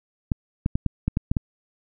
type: clicks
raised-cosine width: 5 ms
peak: -9 dBFS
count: 8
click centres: 0.318 / 0.661 / 0.755 / 0.863 / 1.08 / 1.171 / 1.315 / 1.368 s
effects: none